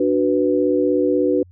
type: chord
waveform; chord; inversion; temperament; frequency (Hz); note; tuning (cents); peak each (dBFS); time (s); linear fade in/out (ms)
sine; B minor; first; equal; 293.7 / 370 / 493.9; D4 / F#4 / B4; 0 / 0 / 0; -19; 0-1.43; 5
effects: added 90 Hz sine -44 dBFS peak until 1.51 s